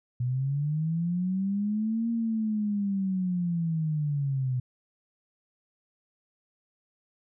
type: linear two-way sweep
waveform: sine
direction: up then down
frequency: 120.9 to 232.7 to 124.6 Hz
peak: -25 dBFS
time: 0.2-4.6 s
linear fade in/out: 5 ms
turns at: 2.1 s
effects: none